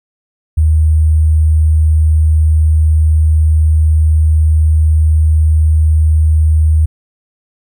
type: tone with sample-and-hold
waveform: sine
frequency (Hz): 78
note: D#2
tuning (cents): +5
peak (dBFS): -6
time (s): 0.57-6.86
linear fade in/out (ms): 10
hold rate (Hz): 8820
effects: none